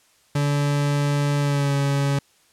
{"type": "tone with pitch glide", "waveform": "40% pulse", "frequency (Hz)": [144.2, 140.34], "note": ["D3", "C#3"], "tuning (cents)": [-31, 22], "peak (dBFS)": -18, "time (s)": [0.35, 2.19], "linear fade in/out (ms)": 5, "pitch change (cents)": -47, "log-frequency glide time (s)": [1.4, 1.74], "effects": ["white hiss -59 dBFS RMS until 2.52 s", "low-pass 10000 Hz 12 dB/octave"]}